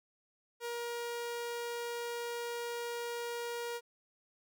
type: tone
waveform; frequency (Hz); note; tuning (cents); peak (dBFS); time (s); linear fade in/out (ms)
sawtooth; 473.9; A#4; +28; -33; 0.6-3.81; 50
effects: none